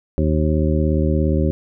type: harmonic tone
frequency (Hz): 77.2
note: D#2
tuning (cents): -13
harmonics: 1 / 2 / 3 / 4 / 5 / 7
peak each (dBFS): -18 / -21 / -23 / -24 / -25 / -26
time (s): 0.18-1.51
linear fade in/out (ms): 0
effects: none